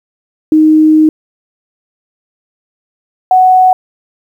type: tone pair in turn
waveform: sine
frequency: 311.1 / 742.7 Hz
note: D#4 / F#5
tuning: 0 / +6 cents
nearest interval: octave + minor third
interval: 1506 cents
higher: second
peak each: -3 dBFS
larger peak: neither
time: 0.52-1.09 / 3.31-3.73 s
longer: first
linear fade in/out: 2 ms
effects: 7-bit